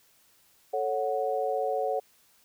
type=chord; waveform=sine; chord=F# minor; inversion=first; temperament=equal with one note detuned; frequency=440 / 554.4 / 737 Hz; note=A4 / C#5 / F#5; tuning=0 / 0 / -7 cents; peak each=-31 / -30 / -30 dBFS; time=0.73-2 s; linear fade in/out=10 ms; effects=white hiss -63 dBFS RMS until 2.44 s